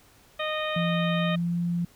harmonic tone, 617 Hz, D#5, 15 cents flat, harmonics 1 / 2 / 3 / 4 / 5 / 6, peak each -30 / -33 / -35 / -36 / -37 / -38 dBFS, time 0.39-1.36 s, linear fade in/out 10 ms
sine tone with pitch glide, 170 to 172.87 Hz, F3 to F3, -46 to -17 cents, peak -24 dBFS, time 0.76-1.85 s, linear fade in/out 5 ms, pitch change +29 cents, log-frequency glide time 1.15-1.6 s
effects pink hiss -57 dBFS RMS until 1.95 s

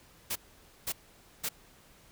white noise bursts, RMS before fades -33 dBFS, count 3, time 0.3-1.491 s, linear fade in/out 10 ms, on 57 ms, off 510 ms, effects pink hiss -59 dBFS RMS until 2.11 s

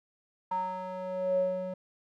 square tone with band-pass filter sweep, 185 Hz, F#3, in tune, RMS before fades -32 dBFS, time 0.51-1.74 s, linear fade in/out 5 ms, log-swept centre 950 to 440 Hz, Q 9, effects none

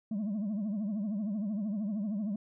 sine tone with vibrato, 207.7 Hz, G#3, in tune, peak -28 dBFS, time 0.11-2.36 s, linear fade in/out 5 ms, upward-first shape triangle, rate 13 Hz, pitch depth 160 cents each way, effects tanh soft clip ceiling -30 dBFS

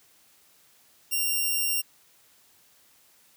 5% pulse tone, 2776 Hz, F7, 11 cents flat, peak -15 dBFS, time 1.11-1.82 s, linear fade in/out 20 ms, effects white hiss -60 dBFS RMS until 3.36 s + high-pass 60 Hz 12 dB/octave

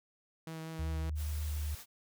sawtooth tone with vibrato, 160.9 Hz, E3, 42 cents flat, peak -37 dBFS, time 0.47-1.1 s, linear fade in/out 2 ms, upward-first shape triangle, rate 5.3 Hz, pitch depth 14 cents each way
sine tone with pitch glide, 75.7 to 74.92 Hz, D#2 to D2, -47 to +35 cents, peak -33 dBFS, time 0.79-1.75 s, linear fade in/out 5 ms, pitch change -18 cents, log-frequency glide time 1.44-1.59 s
white noise, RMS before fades -49 dBFS, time 1.15-1.86 s, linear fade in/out 50 ms
effects none

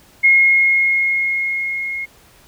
sine tone with level ramp, 2154 Hz, C7, 50 cents sharp, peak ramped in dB -7 to -22 dBFS, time 0.23-2.06 s, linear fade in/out 20 ms, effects pink hiss -49 dBFS RMS until 2.47 s

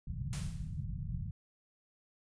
white low-pass noise, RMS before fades -39 dBFS, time 0.07-1.31 s, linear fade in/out 2 ms, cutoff 170 Hz, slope 48 dB/octave
white noise with exponential decay, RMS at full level -42 dBFS, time 0.33-0.84 s, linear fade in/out 0 ms, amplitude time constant 110 ms
effects resampled to 22050 Hz

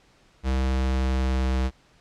square tone with pitch glide, 65.41 to 64.81 Hz, C2 to C2, 0 to -16 cents, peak -22 dBFS, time 0.43-1.71 s, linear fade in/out 50 ms, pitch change -16 cents, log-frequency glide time 0.55-1.56 s, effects pink hiss -59 dBFS RMS until 2 s + low-pass 6000 Hz 12 dB/octave

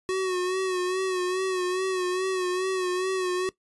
square tone with vibrato, 370 Hz, F#4, in tune, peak -25 dBFS, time 0.09-3.49 s, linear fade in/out 0 ms, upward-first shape sine, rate 2.4 Hz, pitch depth 46 cents each way, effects noise-tail reverb RT60 0.1 s tail -18 dB re dry + resampled to 24000 Hz

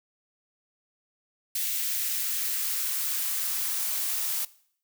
blue noise with high-pass filter sweep, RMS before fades -29 dBFS, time 1.55-4.45 s, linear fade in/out 5 ms, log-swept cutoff 2200 to 650 Hz, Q 1.2, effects noise-tail reverb RT60 0.6 s tail -20 dB re dry

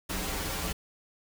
pink noise with comb filter, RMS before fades -33 dBFS, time 0.09-0.73 s, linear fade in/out 10 ms, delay 8.3 ms, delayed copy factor -0.85, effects none

